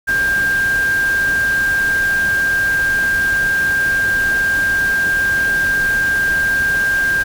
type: tone in noise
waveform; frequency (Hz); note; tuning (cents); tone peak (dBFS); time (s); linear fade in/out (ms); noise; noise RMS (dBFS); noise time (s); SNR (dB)
sine; 1594; G6; +28; -13; 0.07-7.24; 20; pink; -28; 0.07-7.24; +12
effects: none